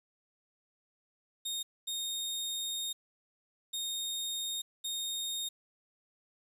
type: tone bursts at uneven times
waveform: sawtooth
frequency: 3698 Hz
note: A#7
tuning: 15 cents flat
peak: -31 dBFS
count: 4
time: 1.45-1.63 / 1.87-2.93 / 3.73-4.62 / 4.84-5.49 s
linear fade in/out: 10 ms
effects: resampled to 32000 Hz + 10-bit